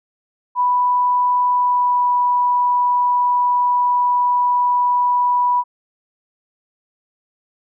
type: tone with pitch glide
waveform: sine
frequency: 987.8 to 981.5 Hz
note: B5 to B5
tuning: 0 to -11 cents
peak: -13 dBFS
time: 0.55-5.64 s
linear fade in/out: 50 ms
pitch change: -11 cents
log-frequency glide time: 1.5-2.09 s
effects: none

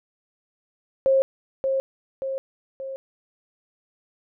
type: tone with echo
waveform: sine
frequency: 536 Hz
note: C5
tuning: 42 cents sharp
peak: -15 dBFS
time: 1.06-1.22 s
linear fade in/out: 0 ms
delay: 580 ms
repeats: 3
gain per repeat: -5 dB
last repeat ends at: 2.96 s
effects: none

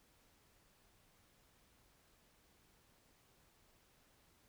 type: silence
effects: pink hiss -71 dBFS RMS until 4.48 s

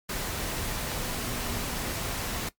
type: tone in noise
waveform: sine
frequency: 239.6 Hz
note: A#3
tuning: 48 cents sharp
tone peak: -41 dBFS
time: 1.05-1.96 s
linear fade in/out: 5 ms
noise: pink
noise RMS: -32 dBFS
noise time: 0.09-2.49 s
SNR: -12 dB
effects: noise-tail reverb RT60 0.1 s tail -17 dB re dry + MP3 96 kbps

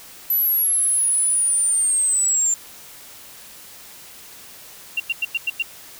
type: linear sweep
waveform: sine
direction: down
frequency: 12000 to 7230 Hz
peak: -16 dBFS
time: 0.3-2.54 s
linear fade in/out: 2 ms
type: tone bursts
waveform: sine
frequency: 2761 Hz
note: F7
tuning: 20 cents flat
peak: -18 dBFS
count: 6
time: 4.97-5.625 s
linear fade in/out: 5 ms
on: 30 ms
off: 95 ms
effects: white hiss -42 dBFS RMS until 5.99 s

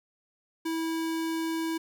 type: tone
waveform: square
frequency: 325.8 Hz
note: E4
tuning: 20 cents flat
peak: -29 dBFS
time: 0.65-1.78 s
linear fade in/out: 10 ms
effects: none

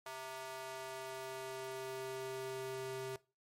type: tone with high-pass filter sweep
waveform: square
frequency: 131.4 Hz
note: C3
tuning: 8 cents sharp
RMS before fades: -44 dBFS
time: 0.06-3.16 s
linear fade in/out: 2 ms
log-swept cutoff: 780 to 290 Hz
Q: 1.5
effects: noise-tail reverb RT60 0.3 s tail -20 dB re dry + MP3 64 kbps

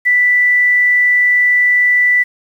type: tone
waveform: sine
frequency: 1975.5 Hz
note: B6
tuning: in tune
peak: -8 dBFS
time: 0.05-2.24 s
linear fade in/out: 20 ms
effects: 7-bit

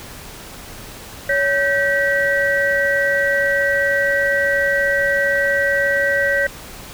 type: tone cluster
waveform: sine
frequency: 561 / 1554 / 1927 Hz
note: C#5 / G6 / B6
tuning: +21 / -16 / -43 cents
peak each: -19 dBFS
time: 1.29-6.47 s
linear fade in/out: 5 ms
effects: pink hiss -36 dBFS RMS until 6.93 s

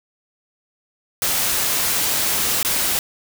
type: noise with dropouts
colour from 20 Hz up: white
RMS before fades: -20 dBFS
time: 1.22-2.99 s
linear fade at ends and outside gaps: 1 ms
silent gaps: 2.629-2.648 s
effects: none

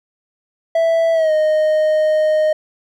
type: tone with pitch glide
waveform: triangle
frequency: 659.3 to 618.7 Hz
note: E5 to D#5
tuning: 0 to -10 cents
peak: -10 dBFS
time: 0.75-2.53 s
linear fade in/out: 5 ms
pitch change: -110 cents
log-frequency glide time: 1.13-1.32 s
effects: none

